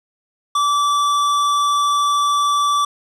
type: tone with hard clipping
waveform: sine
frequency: 1159 Hz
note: D6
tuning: 23 cents flat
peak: -16 dBFS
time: 0.55-2.85 s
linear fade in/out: 5 ms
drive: 13 dB
effects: none